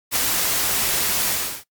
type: noise with ADSR envelope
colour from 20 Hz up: white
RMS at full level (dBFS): -19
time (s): 0.11-1.64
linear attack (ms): 47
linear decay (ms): 14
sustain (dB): -2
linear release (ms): 330
effects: noise-tail reverb RT60 0.1 s tail -18 dB re dry + Opus 48 kbps